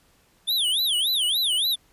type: tone with vibrato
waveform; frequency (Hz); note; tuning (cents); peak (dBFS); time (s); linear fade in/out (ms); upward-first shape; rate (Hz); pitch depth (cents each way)
square; 3417; G#7; +49; -21; 0.47-1.76; 20; sine; 3.5; 280
effects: pink hiss -61 dBFS RMS until 1.92 s + resampled to 32000 Hz